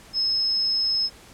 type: tone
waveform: sine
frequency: 5180 Hz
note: E8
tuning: 31 cents flat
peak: -20 dBFS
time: 0.13-1.1 s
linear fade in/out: 50 ms
effects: pink hiss -48 dBFS RMS until 1.33 s + low-pass 11000 Hz 12 dB/octave